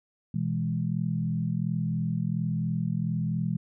sine chord, E major, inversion second, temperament equal, 123.47 / 164.81 / 207.7 Hz, B2 / E3 / G#3, 0 / 0 / 0 cents, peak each -31 / -28 / -32 dBFS, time 0.34-3.57 s, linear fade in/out 5 ms, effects none

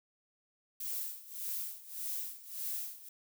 violet noise with tremolo, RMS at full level -37 dBFS, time 0.8-3.09 s, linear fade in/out 5 ms, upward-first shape sine, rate 1.7 Hz, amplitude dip 85%, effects none

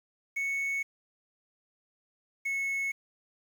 triangle tone pair in turn, 2212 / 2195 Hz, C#7 / C#7, -4 / -18 cents, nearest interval unison, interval 14 cents, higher first, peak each -27 dBFS, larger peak neither, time 0.36-0.83 / 2.45-2.92 s, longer neither, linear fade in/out 10 ms, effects 9-bit

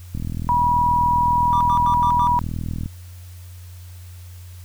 click train, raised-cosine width 5 ms, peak -15 dBFS, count 111, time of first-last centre 0.15-2.859 s, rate 40.6 Hz
sine tone, 969 Hz, B5, 33 cents flat, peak -15 dBFS, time 0.49-2.39 s, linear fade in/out 0 ms
triangle tone bursts, 1174.7 Hz, D6, in tune, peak -21 dBFS, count 5, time 1.53-2.272 s, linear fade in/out 0 ms, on 78 ms, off 88 ms
effects added 89 Hz sine -36 dBFS peak until 4.64 s + white hiss -50 dBFS RMS until 4.64 s

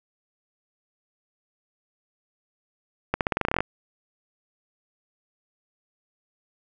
accelerating click train, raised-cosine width 0.5 ms, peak -7 dBFS, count 13, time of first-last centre 3.14-3.605 s, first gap 68 ms, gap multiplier 0.89, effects none

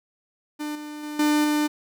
45% pulse tone with level steps, 299.2 Hz, D4, 32 cents sharp, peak -28 / -34 / -31 / -18 / -20 dBFS, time 0.59-1.68 s, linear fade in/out 20 ms, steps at 0.75 / 1.03 / 1.19 / 1.44 s, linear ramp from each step 5 ms, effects none

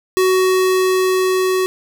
square tone with level ramp, 373.2 Hz, F#4, 15 cents sharp, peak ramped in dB -12 to -15 dBFS, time 0.17-1.66 s, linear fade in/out 0 ms, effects none

